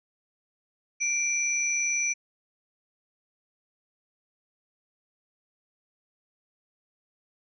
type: tone pair together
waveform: sine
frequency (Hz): 2349 / 5919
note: D7 / F#8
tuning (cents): 0 / 0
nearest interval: octave + major third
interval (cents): 1600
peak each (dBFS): -27 / -27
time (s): 1-2.14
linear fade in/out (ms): 20
effects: none